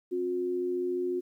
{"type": "tone pair together", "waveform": "sine", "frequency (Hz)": [265.9, 360.1], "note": ["C4", "F#4"], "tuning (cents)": [28, -47], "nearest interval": "perfect fourth", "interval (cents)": 525, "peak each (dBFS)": [-37, -28], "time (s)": [0.11, 1.21], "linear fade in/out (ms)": 20, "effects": ["11-bit"]}